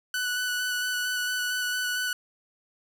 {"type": "tone with vibrato", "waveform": "sawtooth", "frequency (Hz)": 1486, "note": "F#6", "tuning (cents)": 7, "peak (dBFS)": -23, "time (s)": [0.14, 2.13], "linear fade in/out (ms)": 2, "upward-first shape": "square", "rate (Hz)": 4.4, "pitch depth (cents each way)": 11, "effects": []}